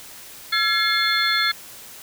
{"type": "tone cluster", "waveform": "sine", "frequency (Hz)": [1352, 1694, 2137, 3473, 4261], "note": ["E6", "G#6", "C7", "A7", "C8"], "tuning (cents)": [43, 34, 36, -23, 31], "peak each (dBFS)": -24, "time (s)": [0.52, 1.52], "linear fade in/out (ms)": 10, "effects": ["white hiss -41 dBFS RMS until 2.02 s"]}